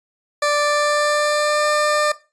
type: tone with pitch glide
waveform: 20% pulse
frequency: 587.3 to 598.9 Hz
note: D5 to D5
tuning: 0 to +34 cents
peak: -11 dBFS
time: 0.42-2.12 s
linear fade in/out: 5 ms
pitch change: +34 cents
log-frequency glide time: 0.57-1.66 s
effects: noise-tail reverb RT60 0.3 s tail -17 dB re dry + resampled to 22050 Hz